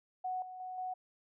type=tone with level steps; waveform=sine; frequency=740 Hz; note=F#5; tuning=in tune; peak=-34 / -44 / -40 / -36 dBFS; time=0.24-0.94 s; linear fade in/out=10 ms; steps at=0.42 / 0.6 / 0.78 s; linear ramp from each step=2 ms; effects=none